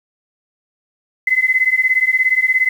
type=beating tone pair; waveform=sine; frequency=2030 / 2047 Hz; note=B6 / C7; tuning=+47 / -38 cents; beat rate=17 Hz; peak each=-15 dBFS; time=1.27-2.69 s; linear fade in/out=5 ms; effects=7-bit